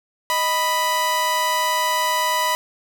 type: tone pair together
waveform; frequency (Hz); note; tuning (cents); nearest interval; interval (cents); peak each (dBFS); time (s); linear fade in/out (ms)
sawtooth; 622.3 / 987.8; D#5 / B5; 0 / 0; minor sixth; 800; -23 / -15; 0.3-2.55; 0
effects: none